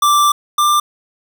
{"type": "tone pair in turn", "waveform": "square", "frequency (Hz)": [1174.7, 1187.7], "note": ["D6", "D6"], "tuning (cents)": [0, 19], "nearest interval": "unison", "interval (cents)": 19, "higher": "second", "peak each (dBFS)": [-10, -11], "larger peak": "first", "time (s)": [[0.02, 0.32], [0.58, 0.8]], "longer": "first", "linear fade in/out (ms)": 5, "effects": []}